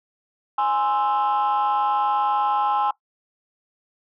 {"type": "chord", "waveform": "sine", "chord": "Ab augmented", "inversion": "none", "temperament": "equal", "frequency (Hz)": [830.6, 1046.5, 1318.5], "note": ["Ab5", "C6", "E6"], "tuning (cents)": [0, 0, 0], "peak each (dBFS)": [-19, -23, -25], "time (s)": [0.58, 2.91], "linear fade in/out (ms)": 5, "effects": ["noise-tail reverb RT60 0.1 s tail -18 dB re dry", "tanh soft clip ceiling -14 dBFS"]}